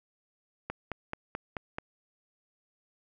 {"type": "click train", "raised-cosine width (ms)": 0.5, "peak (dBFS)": -19, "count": 6, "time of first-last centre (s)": [0.7, 1.785], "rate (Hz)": 4.61, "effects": []}